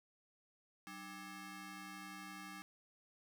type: ring-modulated tone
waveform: 15% pulse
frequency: 493.9 Hz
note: B4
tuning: in tune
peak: -39 dBFS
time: 0.87-2.62 s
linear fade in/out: 0 ms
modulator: 685 Hz
effects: none